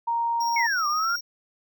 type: tone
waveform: sine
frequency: 932.3 Hz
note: A#5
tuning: in tune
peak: -22 dBFS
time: 0.07-0.67 s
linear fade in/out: 10 ms
type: tone with tremolo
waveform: square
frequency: 5588 Hz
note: F8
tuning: in tune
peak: -30 dBFS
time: 0.4-1.21 s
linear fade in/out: 10 ms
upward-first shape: triangle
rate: 16 Hz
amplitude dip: 35%
type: exponential two-way sweep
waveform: sine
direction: down then up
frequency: 2258 to 1167 to 1432 Hz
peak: -22 dBFS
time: 0.56-1.16 s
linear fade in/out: 5 ms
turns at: 0.87 s
effects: none